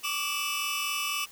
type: tone cluster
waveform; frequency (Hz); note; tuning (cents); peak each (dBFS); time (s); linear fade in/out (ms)
sawtooth; 1142 / 1186 / 2638 / 2939; D6 / D6 / E7 / F#7; -49 / +17 / +1 / -12; -34 / -32 / -29 / -31; 0.03-1.26; 20
effects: white hiss -51 dBFS RMS until 1.31 s